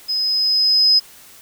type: tone with level ramp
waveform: sine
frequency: 5060 Hz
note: D#8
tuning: 28 cents sharp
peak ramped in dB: -18 to -9 dBFS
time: 0.08-1 s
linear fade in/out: 20 ms
effects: white hiss -44 dBFS RMS until 1.41 s